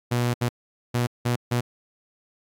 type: tone bursts at uneven times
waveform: sawtooth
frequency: 121 Hz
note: B2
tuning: 35 cents flat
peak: -17 dBFS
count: 5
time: 0.11-0.34 / 0.41-0.49 / 0.94-1.07 / 1.25-1.36 / 1.51-1.61 s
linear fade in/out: 10 ms
effects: AAC 64 kbps